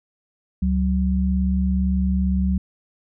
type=tone pair together; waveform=sine; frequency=70.4 / 187.95 Hz; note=C#2 / F#3; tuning=+27 / +27 cents; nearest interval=octave + perfect fourth; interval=1700 cents; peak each=-20 dBFS; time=0.62-2.58 s; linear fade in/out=5 ms; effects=none